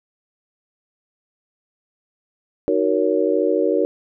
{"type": "chord", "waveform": "sine", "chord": "D# minor seventh", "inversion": "none", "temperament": "just", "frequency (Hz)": [311.1, 373.4, 466.7, 560], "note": ["D#4", "F#4", "A#4", "C#5"], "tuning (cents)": [0, 16, 2, 18], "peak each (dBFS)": [-22, -21, -20, -22], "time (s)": [2.68, 3.85], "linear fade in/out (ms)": 0, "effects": []}